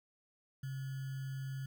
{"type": "tone with sample-and-hold", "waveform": "sine", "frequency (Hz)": 134.3, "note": "C3", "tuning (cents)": 46, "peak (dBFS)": -38, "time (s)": [0.63, 1.66], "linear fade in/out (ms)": 5, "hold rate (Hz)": 1575, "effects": []}